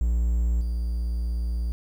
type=tone with level steps; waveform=triangle; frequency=58.27 Hz; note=A#1; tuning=in tune; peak=-18 / -22 dBFS; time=0.01-1.72 s; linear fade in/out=0 ms; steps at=0.61 s; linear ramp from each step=2 ms; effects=9-bit